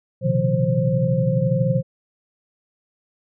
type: tone cluster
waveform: sine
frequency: 122 / 134.1 / 154.8 / 176.1 / 528 Hz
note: B2 / C3 / D#3 / F3 / C5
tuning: -21 / +43 / -9 / +15 / +16 cents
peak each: -23 dBFS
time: 0.21-1.83 s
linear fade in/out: 50 ms
effects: none